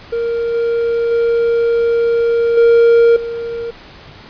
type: tone with level steps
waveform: triangle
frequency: 466.2 Hz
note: A#4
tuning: in tune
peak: -13 / -11 / -9 / -4 / -18 dBFS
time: 0.12-3.71 s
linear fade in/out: 10 ms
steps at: 0.54 / 1.11 / 2.57 / 3.16 s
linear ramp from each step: 5 ms
effects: pink hiss -38 dBFS RMS until 4.29 s + resampled to 11025 Hz